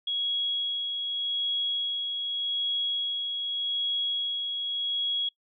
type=tone with tremolo; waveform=sine; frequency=3322 Hz; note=G#7; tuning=in tune; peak=-25 dBFS; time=0.07-5.29 s; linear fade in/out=5 ms; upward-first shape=sine; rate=0.84 Hz; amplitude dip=35%; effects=noise-tail reverb RT60 0.1 s tail -24 dB re dry

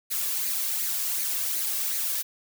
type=noise with flanger; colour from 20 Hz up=blue; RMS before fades=-28 dBFS; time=0.1-2.23 s; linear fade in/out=20 ms; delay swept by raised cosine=0.45 to 1.85 ms; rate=2.7 Hz; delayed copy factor=+0.5; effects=none

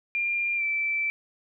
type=tone with pitch glide; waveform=sine; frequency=2395 to 2328 Hz; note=D7 to D7; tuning=+33 to -16 cents; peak=-24 dBFS; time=0.15-1.1 s; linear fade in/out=0 ms; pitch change=-49 cents; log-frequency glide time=0.56-0.63 s; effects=none

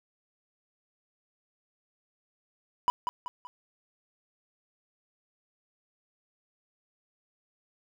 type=tone with echo; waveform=triangle; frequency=987.8 Hz; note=B5; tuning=in tune; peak=-18 dBFS; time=2.88-2.9 s; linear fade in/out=0 ms; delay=190 ms; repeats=3; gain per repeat=-7 dB; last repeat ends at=3.47 s; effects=none

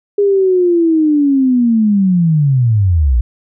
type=linear sweep; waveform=sine; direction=down; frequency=410 to 54.3 Hz; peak=-8 dBFS; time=0.18-3.21 s; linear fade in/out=5 ms; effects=none

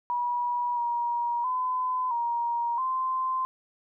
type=tone with pitch steps; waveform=sine; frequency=968 / 951 / 1014 / 943 / 1038 Hz; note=B5 / A#5 / B5 / A#5 / C6; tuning=-35 / +34 / +45 / +20 / -14 cents; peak=-25 dBFS; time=0.1-3.45 s; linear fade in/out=0 ms; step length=670 ms; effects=none

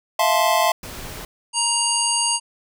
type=chord; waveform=square; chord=F major seventh; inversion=third; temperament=just; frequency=654.8 / 698.5 / 873.1 / 1047.7 Hz; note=E5 / F5 / A5 / C6; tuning=-12 / 0 / -14 / +2 cents; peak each=-22 dBFS; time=0.19-0.72 s; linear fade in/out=5 ms
type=noise; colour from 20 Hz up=pink; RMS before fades=-34 dBFS; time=0.83-1.25 s; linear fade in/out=2 ms
type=harmonic tone; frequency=939 Hz; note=A#5; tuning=12 cents sharp; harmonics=1 / 3 / 5 / 7 / 9 / 10; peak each=-25 / -25 / -25 / -25 / -25 / -25 dBFS; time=1.53-2.4 s; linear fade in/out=50 ms
effects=none

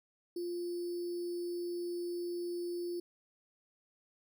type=tone with sample-and-hold; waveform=sine; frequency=349.2 Hz; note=F4; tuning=in tune; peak=-35 dBFS; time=0.36-3 s; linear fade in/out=5 ms; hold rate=4900 Hz; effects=none

